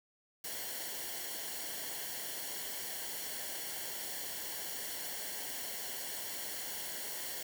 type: noise with comb filter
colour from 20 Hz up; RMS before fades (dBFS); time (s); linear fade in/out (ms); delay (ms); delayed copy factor
white; -41; 0.44-7.43; 5; 0.8; -0.65
effects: none